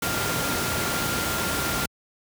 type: tone in noise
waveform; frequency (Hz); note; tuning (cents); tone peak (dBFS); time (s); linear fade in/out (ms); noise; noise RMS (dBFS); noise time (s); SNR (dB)
sine; 1394; F6; -4; -31; 0.02-1.86; 5; pink; -26; 0.02-1.86; -8
effects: high-pass 80 Hz 12 dB/octave